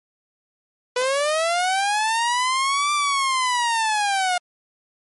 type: linear two-way sweep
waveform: sawtooth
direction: up then down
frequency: 490 to 1183 to 708 Hz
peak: -15 dBFS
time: 0.96-4.38 s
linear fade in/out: 5 ms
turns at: 2.93 s
effects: MP3 48 kbps